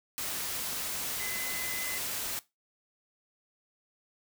sine tone in noise, 2031 Hz, B6, 48 cents sharp, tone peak -38 dBFS, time 1.2-1.98 s, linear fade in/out 0 ms, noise white, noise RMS -35 dBFS, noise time 0.18-2.39 s, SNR -6 dB, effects noise-tail reverb RT60 0.2 s tail -18 dB re dry

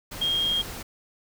sine tone in noise, 3234 Hz, G#7, 47 cents flat, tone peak -22 dBFS, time 0.21-0.62 s, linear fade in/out 10 ms, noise pink, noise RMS -37 dBFS, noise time 0.11-0.83 s, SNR +12 dB, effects none

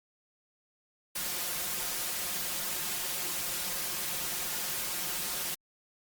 white noise with comb filter, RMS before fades -34 dBFS, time 1.15-5.55 s, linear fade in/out 10 ms, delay 5.6 ms, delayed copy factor +0.8, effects Opus 48 kbps

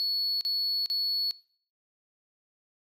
triangle tone bursts, 4400 Hz, C#8, 14 cents flat, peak -24 dBFS, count 3, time 0-1.31 s, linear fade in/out 0 ms, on 410 ms, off 40 ms, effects noise-tail reverb RT60 0.5 s tail -21 dB re dry + tanh soft clip ceiling -20 dBFS

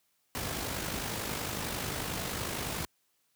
pink noise with amplitude modulation, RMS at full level -33 dBFS, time 0.35-2.85 s, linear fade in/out 0 ms, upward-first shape sine, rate 51 Hz, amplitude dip 45%, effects white hiss -74 dBFS RMS until 3.35 s + high-pass 60 Hz 12 dB/octave

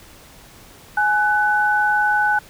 sine tone pair together, 836.8 / 1497 Hz, G#5 / F#6, +13 / +20 cents, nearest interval minor seventh, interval 1007 cents, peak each -18 / -17 dBFS, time 0.97-2.39 s, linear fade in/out 5 ms, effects pink hiss -45 dBFS RMS until 2.49 s

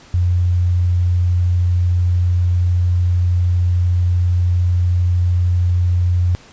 sine tone, 88.7 Hz, F2, 27 cents sharp, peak -12 dBFS, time 0.14-6.35 s, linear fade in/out 0 ms, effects pink hiss -44 dBFS RMS until 6.52 s + resampled to 16000 Hz

